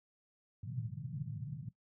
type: band-pass noise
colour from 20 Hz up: white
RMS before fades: -42 dBFS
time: 0.63-1.69 s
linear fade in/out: 5 ms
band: 110 to 160 Hz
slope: 48 dB/octave
effects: noise-tail reverb RT60 0.1 s tail -17 dB re dry

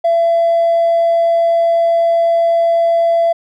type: tone with hard clipping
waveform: sine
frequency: 673 Hz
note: E5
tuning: 36 cents sharp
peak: -10 dBFS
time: 0.04-3.33 s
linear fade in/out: 10 ms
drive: 1 dB
effects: none

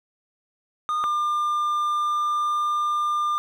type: tone pair in turn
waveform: triangle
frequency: 1223 / 1199.9 Hz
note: D#6 / D6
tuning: -30 / +37 cents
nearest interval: unison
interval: 33 cents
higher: first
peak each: -20 / -19 dBFS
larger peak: second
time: 0.89-1.04 / 1.04-3.38 s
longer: second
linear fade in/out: 0 ms
effects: none

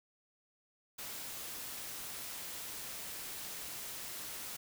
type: noise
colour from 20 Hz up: white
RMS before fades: -44 dBFS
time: 0.98-4.57 s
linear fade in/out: 10 ms
effects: none

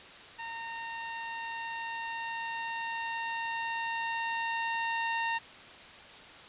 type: tone with level ramp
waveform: 20% pulse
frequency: 918 Hz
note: A#5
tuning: 27 cents flat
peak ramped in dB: -33 to -24 dBFS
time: 0.38-5.39 s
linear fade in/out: 20 ms
effects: white hiss -49 dBFS RMS until 6.48 s + resampled to 8000 Hz

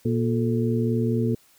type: harmonic tone with a mistuned harmonic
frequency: 118.4 Hz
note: A#2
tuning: 27 cents sharp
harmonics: 1 / 2 / 3 / 4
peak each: -24 / -24 / -30 / -28 dBFS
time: 0.05-1.35 s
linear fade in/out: 5 ms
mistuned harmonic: 4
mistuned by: -130 cents
effects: white hiss -58 dBFS RMS until 1.58 s

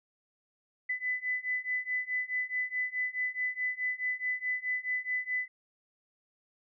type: beating tone pair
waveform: sine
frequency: 2000 / 2004.7 Hz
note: B6 / B6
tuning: +21 / +25 cents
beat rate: 4.7 Hz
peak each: -34 / -33 dBFS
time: 0.89-5.48 s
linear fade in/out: 10 ms
effects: none

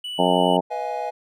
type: tone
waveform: triangle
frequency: 2960 Hz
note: F#7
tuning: in tune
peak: -27 dBFS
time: 0.04-0.57 s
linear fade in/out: 5 ms
type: harmonic tone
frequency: 90 Hz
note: F#2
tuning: 47 cents flat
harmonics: 2 / 3 / 4 / 5 / 6 / 7 / 8 / 9 / 10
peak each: -24 / -25 / -27 / -25 / -26 / -22 / -28 / -23 / -25 dBFS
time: 0.18-0.61 s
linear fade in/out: 20 ms
type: chord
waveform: triangle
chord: F half-diminished seventh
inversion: second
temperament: equal with one note detuned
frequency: 493.9 / 633.1 / 698.5 / 830.6 Hz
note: Cb5 / Eb5 / F5 / Ab5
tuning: 0 / +30 / 0 / 0 cents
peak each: -30 / -29 / -30 / -26 dBFS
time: 0.7-1.11 s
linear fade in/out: 20 ms
effects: none

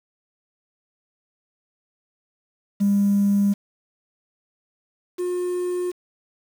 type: tone pair in turn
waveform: triangle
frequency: 201.2 / 358.5 Hz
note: G3 / F4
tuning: +45 / +45 cents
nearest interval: minor seventh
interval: 1000 cents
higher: second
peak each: -12 / -20 dBFS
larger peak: first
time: 2.8-3.54 / 5.18-5.92 s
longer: neither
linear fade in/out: 20 ms
effects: tanh soft clip ceiling -13 dBFS + 7-bit

